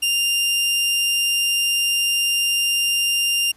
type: tone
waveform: sawtooth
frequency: 2794 Hz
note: F7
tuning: in tune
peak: -14 dBFS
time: 0.02-3.52 s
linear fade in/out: 10 ms
effects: pink hiss -55 dBFS RMS until 3.56 s + resampled to 32000 Hz